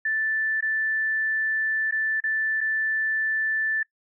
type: tone with dropouts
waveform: sine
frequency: 1760 Hz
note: A6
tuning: in tune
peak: -22 dBFS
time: 0.05-3.83 s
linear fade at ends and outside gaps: 5 ms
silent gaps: 0.608-0.624 / 1.911-1.922 / 2.203-2.238 / 2.607-2.611 s
effects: noise-tail reverb RT60 0.1 s tail -23 dB re dry